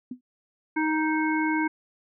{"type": "tone with exponential decay", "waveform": "sine", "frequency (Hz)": 250, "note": "B3", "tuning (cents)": 21, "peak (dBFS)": -28, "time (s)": [0.11, 0.21], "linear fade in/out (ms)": 5, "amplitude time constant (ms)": 20}
{"type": "harmonic tone", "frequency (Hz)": 312.2, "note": "D#4", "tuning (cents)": 6, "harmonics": [1, 3, 5, 7], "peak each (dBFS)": [-24, -29, -31, -32], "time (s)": [0.76, 1.68], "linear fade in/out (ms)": 10}
{"effects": []}